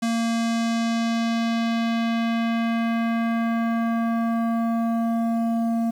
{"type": "tone with low-pass filter sweep", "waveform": "square", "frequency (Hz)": 229.9, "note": "A#3", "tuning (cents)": -24, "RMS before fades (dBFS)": -23, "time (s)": [0.02, 5.91], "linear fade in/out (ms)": 10, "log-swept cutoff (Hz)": [8700, 600], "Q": 1.2, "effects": ["8-bit"]}